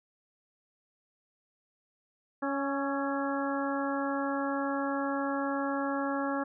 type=harmonic tone with a mistuned harmonic; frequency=277.9 Hz; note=C#4; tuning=4 cents sharp; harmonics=1 / 2 / 3 / 4 / 5 / 6; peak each=-32 / -35 / -37 / -38 / -39 / -40 dBFS; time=2.42-6.44 s; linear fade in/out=10 ms; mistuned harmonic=5; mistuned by=-35 cents; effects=none